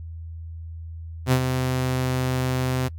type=tone with ADSR envelope; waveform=sawtooth; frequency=128.6 Hz; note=C3; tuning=30 cents flat; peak=-11 dBFS; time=1.26-2.89 s; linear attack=60 ms; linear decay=74 ms; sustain=-7 dB; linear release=22 ms; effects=noise-tail reverb RT60 0.1 s tail -24 dB re dry + added 82 Hz sine -33 dBFS peak until 2.98 s